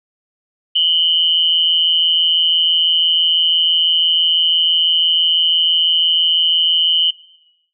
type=tone pair together; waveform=sine; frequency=2932 / 3098 Hz; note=F#7 / G7; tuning=-16 / -21 cents; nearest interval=minor second; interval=95 cents; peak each=-14 dBFS; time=0.75-7.11 s; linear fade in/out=10 ms; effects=noise-tail reverb RT60 0.9 s tail -20 dB re dry